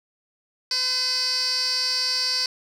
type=tone with band-pass filter; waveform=15% pulse; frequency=508 Hz; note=B4; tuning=49 cents sharp; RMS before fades=-24 dBFS; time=0.71-2.46 s; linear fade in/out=2 ms; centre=4700 Hz; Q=5.6; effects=none